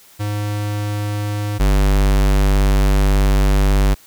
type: tone pair in turn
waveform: square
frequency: 103.83 / 49.14 Hz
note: G#2 / G1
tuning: 0 / +5 cents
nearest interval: octave + minor second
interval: 1295 cents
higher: first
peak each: -20 / -12 dBFS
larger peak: second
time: 0.19-1.59 / 1.59-3.95 s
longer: second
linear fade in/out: 20 ms
effects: white hiss -47 dBFS RMS until 4.06 s